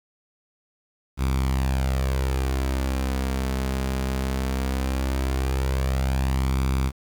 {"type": "tone with flanger", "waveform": "sawtooth", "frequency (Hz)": 66, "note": "C2", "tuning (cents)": 16, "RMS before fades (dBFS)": -24, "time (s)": [1.17, 6.92], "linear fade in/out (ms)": 50, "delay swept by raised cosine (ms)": [0.83, 4.83], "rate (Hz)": 0.18, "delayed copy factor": 0.5, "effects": ["8-bit"]}